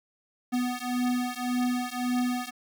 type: beating tone pair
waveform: square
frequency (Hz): 246.9 / 248.7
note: B3 / B3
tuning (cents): 0 / +12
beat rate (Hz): 1.8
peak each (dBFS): -30 / -30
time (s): 0.52-2.51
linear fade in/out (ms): 20
effects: 10-bit